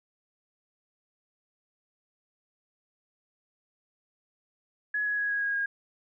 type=tone with pitch steps; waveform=sine; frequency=1687 / 1675.3 / 1663.8 / 1652.3 / 1640.9 / 1629.5 Hz; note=G#6 / G#6 / G#6 / G#6 / G#6 / G#6; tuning=+27 / +15 / +3 / -9 / -21 / -33 cents; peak=-26 dBFS; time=4.94-5.66 s; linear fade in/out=5 ms; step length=120 ms; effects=none